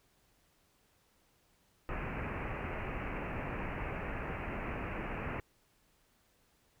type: low-pass noise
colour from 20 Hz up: pink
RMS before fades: -39 dBFS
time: 1.89-5.4 s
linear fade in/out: 0 ms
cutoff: 2700 Hz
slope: 96 dB/octave
effects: pink hiss -71 dBFS RMS until 6.8 s

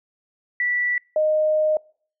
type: tone pair in turn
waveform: sine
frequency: 1960 / 617.4 Hz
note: B6 / D#5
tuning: -14 / -14 cents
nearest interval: octave + minor sixth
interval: 2000 cents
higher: first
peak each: -19 / -16 dBFS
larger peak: second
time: 0.6-0.98 / 1.16-1.77 s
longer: second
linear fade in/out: 2 ms
effects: noise-tail reverb RT60 0.5 s tail -26 dB re dry

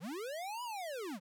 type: linear two-way sweep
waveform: square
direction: up then down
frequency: 138.59 to 1000 to 160.5 Hz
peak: -40 dBFS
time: 0-1.2 s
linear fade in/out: 50 ms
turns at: 0.63 s
effects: none

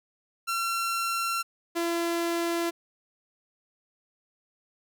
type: tone pair in turn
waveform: sawtooth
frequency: 1360 / 339.1 Hz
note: F6 / E4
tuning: -46 / +49 cents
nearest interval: 2 octaves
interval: 2405 cents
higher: first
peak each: -23 / -22 dBFS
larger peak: second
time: 0.47-1.43 / 1.75-2.71 s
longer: neither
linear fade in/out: 20 ms
effects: none

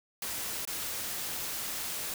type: noise with dropouts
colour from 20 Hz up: white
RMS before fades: -36 dBFS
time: 0.22-2.14 s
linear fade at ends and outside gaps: 2 ms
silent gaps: 0.652-0.674 s
effects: none

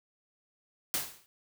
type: noise with exponential decay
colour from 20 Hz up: white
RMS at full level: -28 dBFS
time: 0.94-1.26 s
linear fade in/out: 0 ms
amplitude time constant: 69 ms
effects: none

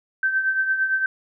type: tone with tremolo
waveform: sine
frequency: 1550 Hz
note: G6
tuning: 20 cents flat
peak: -16 dBFS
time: 0.23-1.06 s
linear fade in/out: 2 ms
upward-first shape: triangle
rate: 8.8 Hz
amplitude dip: 65%
effects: none

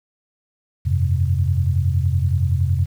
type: chord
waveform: sine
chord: F suspended second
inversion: none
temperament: equal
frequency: 87.31 / 98 / 130.81 Hz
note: F2 / G2 / C3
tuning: 0 / 0 / 0 cents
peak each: -18 / -22 / -21 dBFS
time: 0.85-2.86 s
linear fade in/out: 20 ms
effects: 8-bit

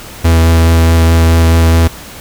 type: tone with vibrato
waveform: 45% pulse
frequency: 82.41 Hz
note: E2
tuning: in tune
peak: -5 dBFS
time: 0.24-1.88 s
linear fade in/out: 10 ms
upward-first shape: sine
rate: 4.7 Hz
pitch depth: 12 cents each way
effects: pink hiss -30 dBFS RMS until 2.2 s

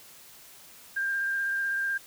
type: tone with vibrato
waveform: sine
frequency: 1594 Hz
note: G6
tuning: 28 cents sharp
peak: -26 dBFS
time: 0.96-1.98 s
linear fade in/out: 10 ms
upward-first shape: sine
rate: 16 Hz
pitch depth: 14 cents each way
effects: white hiss -51 dBFS RMS until 2.06 s

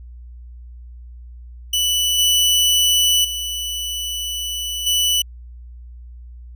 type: tone with level steps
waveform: sawtooth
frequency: 2971 Hz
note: F#7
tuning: 6 cents sharp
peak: -13 / -10 / -20 / -12 dBFS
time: 1.73-5.22 s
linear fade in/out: 5 ms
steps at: 2.18 / 3.24 / 4.86 s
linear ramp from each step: 10 ms
effects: added 60 Hz sine -35 dBFS peak until 6.55 s

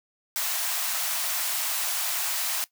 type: high-pass noise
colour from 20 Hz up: white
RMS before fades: -28 dBFS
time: 0.36-2.64 s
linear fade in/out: 0 ms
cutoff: 610 Hz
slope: 96 dB/octave
effects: noise-tail reverb RT60 0.1 s tail -17 dB re dry

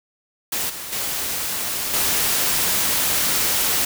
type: noise with level steps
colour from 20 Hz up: white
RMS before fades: -24 / -32 / -25 / -20 dBFS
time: 0.52-3.85 s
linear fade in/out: 5 ms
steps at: 0.69 / 0.92 / 1.93 s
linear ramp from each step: 10 ms
effects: none

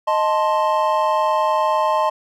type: chord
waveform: triangle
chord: A diminished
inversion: second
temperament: equal with one note detuned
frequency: 622.3 / 880 / 1050.7 Hz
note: Eb5 / A5 / C6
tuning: 0 / 0 / +7 cents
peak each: -18 dBFS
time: 0.07-2.1 s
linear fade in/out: 10 ms
effects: none

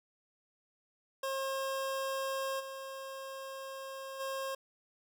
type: tone with level steps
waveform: 25% pulse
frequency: 537 Hz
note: C5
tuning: 45 cents sharp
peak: -30 / -38 / -32 dBFS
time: 1.23-4.55 s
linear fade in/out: 5 ms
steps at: 2.59 / 4.19 s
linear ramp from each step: 20 ms
effects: none

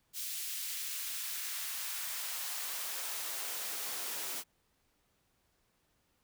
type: noise with high-pass filter sweep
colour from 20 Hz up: white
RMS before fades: -39 dBFS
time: 0.13-4.44 s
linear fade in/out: 50 ms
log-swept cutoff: 3100 to 260 Hz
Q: 0.79
effects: pink hiss -75 dBFS RMS until 6.23 s

